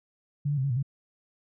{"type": "tone with pitch steps", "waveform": "sine", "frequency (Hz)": [144, 146.1, 131.3, 140, 120.2, 136.9], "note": ["D3", "D3", "C3", "C#3", "B2", "C#3"], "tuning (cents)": [-34, -9, 6, 18, -46, -21], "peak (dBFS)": -24, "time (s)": [0.45, 0.828], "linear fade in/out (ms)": 10, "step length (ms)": 63, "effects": []}